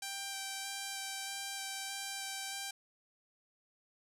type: tone with vibrato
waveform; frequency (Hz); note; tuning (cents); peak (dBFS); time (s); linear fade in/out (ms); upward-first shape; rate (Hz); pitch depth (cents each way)
5% pulse; 784; G5; 0; -27; 0.02-2.71; 5; square; 1.6; 8
effects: none